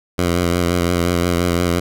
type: tone with vibrato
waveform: 10% pulse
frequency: 87.31 Hz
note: F2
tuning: in tune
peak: -7 dBFS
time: 0.18-1.8 s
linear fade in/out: 10 ms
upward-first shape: sine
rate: 5.7 Hz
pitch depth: 36 cents each way
effects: none